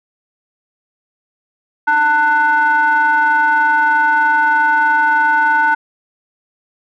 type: ring-modulated tone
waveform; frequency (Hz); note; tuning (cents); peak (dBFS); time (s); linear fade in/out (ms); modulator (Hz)
triangle; 294.6; D4; +6; -5; 1.87-5.75; 10; 1190
effects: none